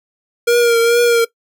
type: tone with vibrato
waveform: square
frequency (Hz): 470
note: A#4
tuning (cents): +14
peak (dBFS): -10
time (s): 0.47-1.25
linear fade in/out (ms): 10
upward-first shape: triangle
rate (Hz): 2.3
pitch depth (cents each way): 38
effects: noise-tail reverb RT60 0.1 s tail -19 dB re dry